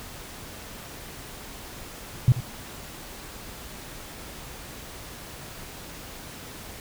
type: tone with echo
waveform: sine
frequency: 124.7 Hz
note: B2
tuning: 17 cents sharp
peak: -12 dBFS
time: 2.28-2.32 s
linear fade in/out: 0 ms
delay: 83 ms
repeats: 1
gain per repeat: -14 dB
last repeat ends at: 2.403 s
effects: pink hiss -41 dBFS RMS until 6.8 s